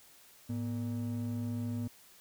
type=ring-modulated tone; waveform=triangle; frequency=174.61 Hz; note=F3; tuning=in tune; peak=-28 dBFS; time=0.49-1.88 s; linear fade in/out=10 ms; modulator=66.8 Hz; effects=white hiss -59 dBFS RMS until 2.2 s